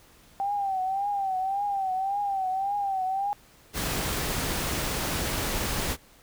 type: tone with vibrato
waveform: sine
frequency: 781 Hz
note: G5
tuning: 7 cents flat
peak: -25 dBFS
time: 0.4-3.33 s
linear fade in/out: 0 ms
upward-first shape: triangle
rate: 1.8 Hz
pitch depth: 93 cents each way
type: noise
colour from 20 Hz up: pink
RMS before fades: -29 dBFS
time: 3.73-5.97 s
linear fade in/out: 50 ms
effects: pink hiss -56 dBFS RMS until 6.22 s